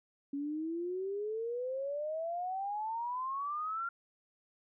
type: exponential sweep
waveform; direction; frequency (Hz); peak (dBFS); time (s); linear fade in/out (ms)
sine; up; 277.5 to 1396.9; -34; 0.33-3.89; 5
effects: none